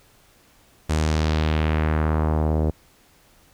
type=tone with low-pass filter sweep; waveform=sawtooth; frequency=77.78 Hz; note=D#2; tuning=in tune; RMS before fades=-21 dBFS; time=0.89-2.71 s; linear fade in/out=10 ms; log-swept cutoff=8900 to 520 Hz; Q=1.4; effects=pink hiss -56 dBFS RMS until 3.53 s